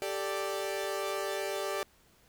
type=chord; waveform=sawtooth; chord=G suspended second; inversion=none; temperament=equal; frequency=392 / 440 / 587.3 Hz; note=G4 / A4 / D5; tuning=0 / 0 / 0 cents; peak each=-32 / -35 / -32 dBFS; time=0.02-1.83 s; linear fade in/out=0 ms; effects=pink hiss -64 dBFS RMS until 2.28 s